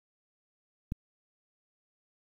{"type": "click", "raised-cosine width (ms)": 5, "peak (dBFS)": -20, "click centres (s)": 0.921, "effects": ["9-bit"]}